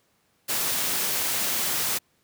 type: noise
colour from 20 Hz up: white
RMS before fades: -26 dBFS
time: 0.48-1.99 s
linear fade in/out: 20 ms
effects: pink hiss -67 dBFS RMS until 2.23 s + high-pass 100 Hz 12 dB/octave